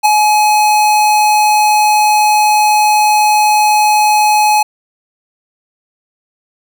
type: tone with ADSR envelope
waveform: square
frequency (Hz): 846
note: G#5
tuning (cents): +32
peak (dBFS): -4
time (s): 0.03-4.63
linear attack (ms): 27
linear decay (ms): 4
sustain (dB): -4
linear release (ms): 7
effects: none